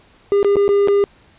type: tone with dropouts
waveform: triangle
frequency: 402.9 Hz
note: G4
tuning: 48 cents sharp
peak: -9 dBFS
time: 0.32-1.04 s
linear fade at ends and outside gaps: 0 ms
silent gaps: 0.429-0.446 / 0.557-0.567 / 0.68-0.69 / 0.875-0.884 s
effects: pink hiss -51 dBFS RMS until 1.38 s + resampled to 8000 Hz